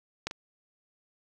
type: clicks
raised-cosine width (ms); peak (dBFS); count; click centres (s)
0.2; -14 / -21; 2; 0.27 / 0.311
effects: none